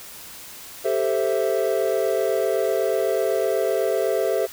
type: chord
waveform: triangle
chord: A minor seventh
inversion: third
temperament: equal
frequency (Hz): 392 / 440 / 523.3 / 659.3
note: G4 / A4 / C5 / E5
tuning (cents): 0 / 0 / 0 / 0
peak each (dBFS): -23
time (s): 0.84-4.47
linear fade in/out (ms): 20
effects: white hiss -40 dBFS RMS until 4.52 s